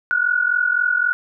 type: tone pair together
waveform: sine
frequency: 1436.2 / 1480 Hz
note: F6 / F#6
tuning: +48 / 0 cents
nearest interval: minor second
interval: 52 cents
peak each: -19 / -18 dBFS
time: 0.11-1.13 s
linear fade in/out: 0 ms
effects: none